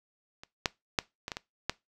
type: clicks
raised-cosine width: 0.2 ms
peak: -27 / -8 / -7 / -18 / -17 / -18 / -10 dBFS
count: 7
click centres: 0.435 / 0.658 / 0.988 / 1.281 / 1.318 / 1.369 / 1.696 s
effects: noise-tail reverb RT60 0.2 s tail -21 dB re dry